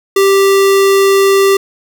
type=tone; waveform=square; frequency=392 Hz; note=G4; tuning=in tune; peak=-7 dBFS; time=0.16-1.57 s; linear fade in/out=5 ms; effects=none